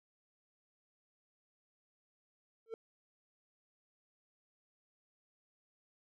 triangle tone with exponential growth, 449.9 Hz, A4, 39 cents sharp, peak -33 dBFS, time 2.66-2.74 s, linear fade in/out 1 ms, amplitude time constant 17 ms, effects none

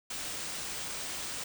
white band-stop noise, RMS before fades -38 dBFS, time 0.1-1.44 s, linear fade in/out 5 ms, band 10000 to 16000 Hz, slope 96 dB/octave, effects none

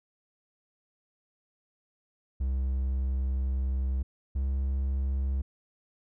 triangle tone pair in turn, 65.6 / 67.21 Hz, C2 / C2, +5 / +47 cents, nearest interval unison, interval 42 cents, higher second, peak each -24 dBFS, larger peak neither, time 2.4-4.03 / 4.35-5.42 s, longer first, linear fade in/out 10 ms, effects none

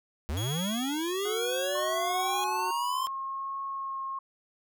square linear sweep, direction up, 65.5 to 1056 Hz, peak -30 dBFS, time 0.29-3.07 s, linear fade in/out 0 ms
sawtooth tone with tremolo, 3322 Hz, G#7, in tune, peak -31 dBFS, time 0.37-2.44 s, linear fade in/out 0 ms, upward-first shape sine, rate 1.1 Hz, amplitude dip 40%
harmonic tone, 370 Hz, F#4, in tune, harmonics 1 / 2 / 3 / 4, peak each -37 / -43 / -47 / -44 dBFS, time 1.25-2.71 s, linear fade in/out 5 ms
sine tone with vibrato, 1084 Hz, C#6, 39 cents flat, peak -32 dBFS, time 1.75-4.19 s, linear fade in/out 5 ms, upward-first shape triangle, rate 1.2 Hz, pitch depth 13 cents each way
effects none

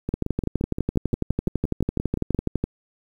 two click trains, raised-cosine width 3 ms, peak -9 / -13 dBFS, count 31 / 14, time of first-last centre 0.14-2.64 / 0.09-2.347 s, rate 12 / 5.76 Hz, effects 8-bit

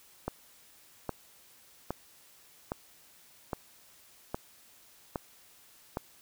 click train, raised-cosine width 1 ms, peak -18 dBFS, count 8, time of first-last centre 0.28-5.971 s, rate 1.23 Hz, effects white hiss -59 dBFS RMS until 6.21 s

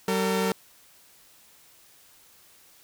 sawtooth tone pair together, 190.76 / 453.7 Hz, G3 / A#4, -47 / -47 cents, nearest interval octave + minor third, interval 1500 cents, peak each -22 dBFS, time 0.08-0.52 s, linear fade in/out 2 ms, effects white hiss -56 dBFS RMS until 2.83 s

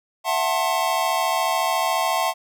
square chord, F# half-diminished seventh, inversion third, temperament just, 666 / 740 / 888 / 1065.6 Hz, E5 / F#5 / A5 / C6, +18 / 0 / +16 / +31 cents, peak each -26 dBFS, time 0.24-2.34 s, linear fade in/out 50 ms, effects none

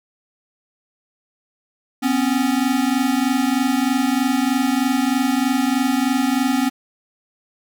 square tone pair together, 250.1 / 273.3 Hz, B3 / C#4, +22 / -24 cents, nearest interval major second, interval 154 cents, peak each -20 dBFS, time 2.02-6.7 s, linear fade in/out 20 ms, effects none

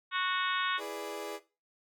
harmonic tone, 368.7 Hz, F#4, 6 cents flat, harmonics 3 / 4 / 5 / 6 / 7 / 8 / 9 / 10, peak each -33 / -34 / -38 / -39 / -42 / -42 / -42 / -39 dBFS, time 0.11-0.81 s, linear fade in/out 50 ms
30% pulse chord, E dominant seventh, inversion none, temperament equal, 329.6 / 415.3 / 493.9 / 587.3 Hz, E4 / G#4 / B4 / D5, 0 / 0 / 0 / 0 cents, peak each -43 / -38 / -42 / -40 dBFS, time 0.77-1.4 s, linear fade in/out 50 ms
effects noise-tail reverb RT60 0.3 s tail -17 dB re dry

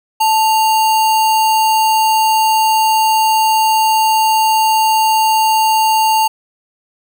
sine tone with sample-and-hold, 880 Hz, A5, in tune, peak -9 dBFS, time 0.2-6.28 s, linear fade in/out 10 ms, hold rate 3675 Hz, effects none

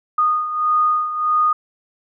sine beating tone pair, 1232 / 1233.6 Hz, D#6 / D#6, -17 / -15 cents, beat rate 1.6 Hz, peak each -16 / -22 dBFS, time 0.18-1.53 s, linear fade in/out 5 ms, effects none

